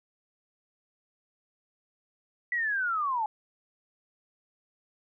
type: linear sweep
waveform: sine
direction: down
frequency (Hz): 1973 to 828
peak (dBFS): -26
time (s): 2.52-3.26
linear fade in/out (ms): 2
effects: none